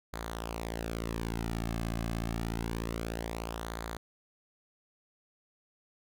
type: tone with flanger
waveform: sawtooth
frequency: 56.7 Hz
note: A#1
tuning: 47 cents flat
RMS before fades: -36 dBFS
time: 0.13-3.97 s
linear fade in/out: 5 ms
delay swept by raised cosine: 0.36 to 2.16 ms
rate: 0.27 Hz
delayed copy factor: -0.65
effects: none